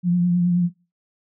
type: tone with vibrato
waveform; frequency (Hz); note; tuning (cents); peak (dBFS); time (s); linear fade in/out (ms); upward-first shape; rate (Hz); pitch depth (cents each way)
sine; 176.1; F3; +15; -15; 0.03-0.7; 50; triangle; 9.4; 33
effects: noise-tail reverb RT60 0.3 s tail -21 dB re dry